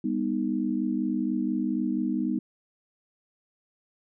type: chord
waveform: sine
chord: G augmented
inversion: none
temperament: equal with one note detuned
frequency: 200.8 / 246.9 / 311.1 Hz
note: G3 / B3 / D#4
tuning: +42 / 0 / 0 cents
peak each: -30 / -28 / -29 dBFS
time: 0.04-2.39 s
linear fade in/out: 5 ms
effects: none